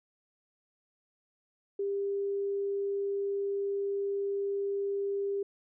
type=tone; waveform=sine; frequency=398.7 Hz; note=G4; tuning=29 cents sharp; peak=-29 dBFS; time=1.79-5.43 s; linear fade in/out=5 ms; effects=none